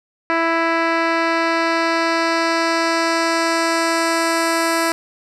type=tone with low-pass filter sweep; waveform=10% pulse; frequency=330.7 Hz; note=E4; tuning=6 cents sharp; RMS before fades=-18 dBFS; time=0.3-4.92 s; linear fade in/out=0 ms; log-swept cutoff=2500 to 11000 Hz; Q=1.1; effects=none